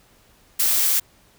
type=noise; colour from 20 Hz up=blue; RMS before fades=-19 dBFS; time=0.59-1 s; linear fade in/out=10 ms; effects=pink hiss -56 dBFS RMS until 1.38 s